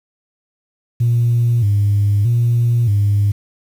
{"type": "tone with vibrato", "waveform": "sine", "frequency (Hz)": 110, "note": "A2", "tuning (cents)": 0, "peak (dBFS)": -10, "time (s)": [1, 3.32], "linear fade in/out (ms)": 10, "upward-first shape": "square", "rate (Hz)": 0.8, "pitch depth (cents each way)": 130, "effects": ["tanh soft clip ceiling -8 dBFS", "7-bit"]}